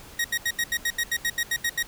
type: tone bursts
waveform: sawtooth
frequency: 1883 Hz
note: A#6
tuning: 17 cents sharp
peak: -19 dBFS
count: 13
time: 0.19-1.828 s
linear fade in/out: 5 ms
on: 54 ms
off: 78 ms
effects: pink hiss -46 dBFS RMS until 1.87 s